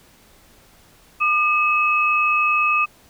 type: tone pair together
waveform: sine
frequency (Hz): 1207 / 2570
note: D6 / E7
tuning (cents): +47 / -45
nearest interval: octave + minor second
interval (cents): 1308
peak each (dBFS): -18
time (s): 1.2-2.86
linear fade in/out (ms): 20
effects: pink hiss -52 dBFS RMS until 3.09 s